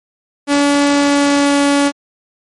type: tone with pitch glide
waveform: sawtooth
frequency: 285.8 to 283.8 Hz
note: D4 to C#4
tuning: -47 to +41 cents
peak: -6 dBFS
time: 0.47-1.92 s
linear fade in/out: 50 ms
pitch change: -12 cents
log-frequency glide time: 0.84-1.6 s
effects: MP3 48 kbps